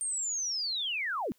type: linear sweep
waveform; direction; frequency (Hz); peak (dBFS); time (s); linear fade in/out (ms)
sine; down; 8840 to 180; -30; 0.01-1.32; 0
effects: white hiss -69 dBFS RMS until 1.38 s